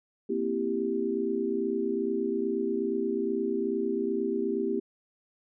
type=chord; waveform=sine; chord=C dominant seventh; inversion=third; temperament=equal; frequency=233.1 / 261.6 / 329.6 / 392 Hz; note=Bb3 / C4 / E4 / G4; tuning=0 / 0 / 0 / 0 cents; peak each=-33 / -34 / -33 / -29 dBFS; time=0.29-4.8 s; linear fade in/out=10 ms; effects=none